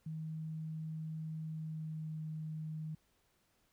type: tone with pitch glide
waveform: sine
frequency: 158.1 to 156.37 Hz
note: D#3 to D#3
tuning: +28 to +9 cents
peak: -39 dBFS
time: 0.06-2.95 s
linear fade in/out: 5 ms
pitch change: -19 cents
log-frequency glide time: 1.44-2.19 s
effects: pink hiss -75 dBFS RMS until 3.72 s